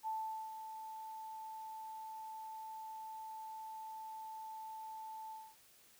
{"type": "tone with ADSR envelope", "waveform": "sine", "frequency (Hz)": 880, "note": "A5", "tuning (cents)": 0, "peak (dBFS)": -36, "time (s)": [0.03, 5.56], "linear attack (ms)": 40, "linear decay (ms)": 440, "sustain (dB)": -9, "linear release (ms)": 240, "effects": ["white hiss -65 dBFS RMS until 5.99 s"]}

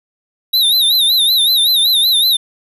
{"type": "tone with vibrato", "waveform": "square", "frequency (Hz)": 3809, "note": "A#7", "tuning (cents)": 37, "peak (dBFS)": -10, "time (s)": [0.53, 2.37], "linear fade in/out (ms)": 10, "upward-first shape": "sine", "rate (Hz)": 5.3, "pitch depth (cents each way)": 120, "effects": []}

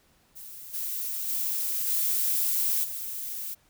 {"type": "noise with level steps", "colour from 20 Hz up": "violet", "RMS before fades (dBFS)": [-43, -32, -29, -26, -35], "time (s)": [0.35, 3.55], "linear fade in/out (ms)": 20, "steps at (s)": [0.73, 1.27, 1.87, 2.83], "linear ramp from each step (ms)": 20, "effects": ["pink hiss -64 dBFS RMS until 3.69 s"]}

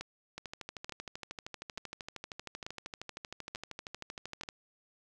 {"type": "two click trains", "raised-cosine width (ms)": 0.2, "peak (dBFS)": [-24, -22], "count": [54, 6], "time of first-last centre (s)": [[0.38, 4.489], [0.01, 4.435]], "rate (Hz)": [12.9, 1.13], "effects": []}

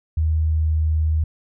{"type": "tone with pitch glide", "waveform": "sine", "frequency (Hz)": [78.9, 78.4], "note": ["D#2", "D#2"], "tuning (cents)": [25, 14], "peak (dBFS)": -16, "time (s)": [0.17, 1.24], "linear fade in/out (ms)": 5, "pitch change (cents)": -11, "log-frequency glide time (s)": [0.31, 0.74], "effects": []}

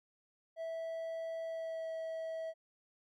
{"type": "tone with pitch glide", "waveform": "triangle", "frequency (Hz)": [655, 648.2], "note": ["E5", "E5"], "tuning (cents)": [-11, -29], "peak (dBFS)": -36, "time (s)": [0.56, 2.54], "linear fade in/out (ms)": 50, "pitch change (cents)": -18, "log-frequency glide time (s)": [1.44, 1.9], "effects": []}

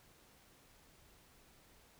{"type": "silence", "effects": ["pink hiss -65 dBFS RMS until 1.99 s"]}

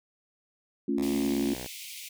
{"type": "chord", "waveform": "sine", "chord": "A augmented", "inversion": "none", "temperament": "equal", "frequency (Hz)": [220, 277.2, 349.2], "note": ["A3", "C#4", "E#4"], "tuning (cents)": [0, 0, 0], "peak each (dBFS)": [-30, -28, -31], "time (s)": [0.88, 1.54], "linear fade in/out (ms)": 5}
{"type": "exponential sweep", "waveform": "5% pulse", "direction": "down", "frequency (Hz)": [74.6, 61.74], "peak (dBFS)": -27, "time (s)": [0.97, 1.67], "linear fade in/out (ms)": 10}
{"type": "high-pass noise", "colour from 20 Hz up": "pink", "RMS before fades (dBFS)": -42, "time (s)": [1.02, 2.09], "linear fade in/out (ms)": 10, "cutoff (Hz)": 2100, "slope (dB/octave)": 96}
{"effects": []}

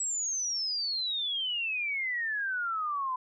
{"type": "exponential sweep", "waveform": "sine", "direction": "down", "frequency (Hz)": [7880, 1005], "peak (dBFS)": -29, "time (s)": [0, 3.16], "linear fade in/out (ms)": 5, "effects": []}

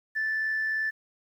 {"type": "tone with amplitude modulation", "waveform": "sine", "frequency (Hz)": 1756, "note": "A6", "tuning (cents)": -4, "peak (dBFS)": -23, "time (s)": [0.15, 0.91], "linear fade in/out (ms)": 20, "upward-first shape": "sine", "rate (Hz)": 82.8, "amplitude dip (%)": 30, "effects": ["tanh soft clip ceiling -22 dBFS", "10-bit"]}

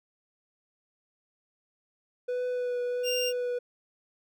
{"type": "tone with vibrato", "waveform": "triangle", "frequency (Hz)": 493.9, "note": "B4", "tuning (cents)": 0, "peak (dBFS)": -26, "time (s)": [2.28, 3.59], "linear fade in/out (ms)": 10, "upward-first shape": "triangle", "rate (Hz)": 1.4, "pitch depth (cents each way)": 18}
{"type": "tone", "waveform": "25% pulse", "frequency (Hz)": 2790, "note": "F7", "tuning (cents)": -2, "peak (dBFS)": -25, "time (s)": [3.03, 3.33], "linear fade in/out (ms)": 50}
{"effects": []}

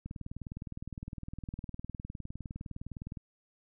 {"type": "click train", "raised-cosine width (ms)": 5, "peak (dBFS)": -28, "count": 62, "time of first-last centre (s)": [0.06, 3.172], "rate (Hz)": 19.6, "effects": []}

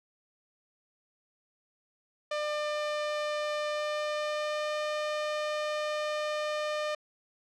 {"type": "tone with pitch glide", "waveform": "sawtooth", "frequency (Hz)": [599, 604.2], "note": ["D5", "D5"], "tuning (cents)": [34, 49], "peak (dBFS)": -26, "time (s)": [2.31, 6.95], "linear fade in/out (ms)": 5, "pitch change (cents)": 15, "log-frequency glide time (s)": [3.71, 4.79], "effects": ["low-pass 5000 Hz 12 dB/octave"]}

